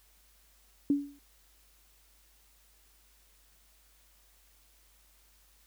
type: tone with exponential decay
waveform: sine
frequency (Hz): 284.6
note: C#4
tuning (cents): +46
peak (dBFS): -20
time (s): 0.9-1.19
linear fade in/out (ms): 2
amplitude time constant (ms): 63
effects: added 50 Hz sine -65 dBFS peak until 5.66 s + white hiss -65 dBFS RMS until 5.66 s